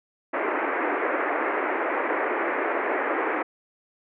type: band-pass noise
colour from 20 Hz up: pink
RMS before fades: -26 dBFS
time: 0.33-3.43 s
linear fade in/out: 10 ms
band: 300 to 2200 Hz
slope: 48 dB/octave
effects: none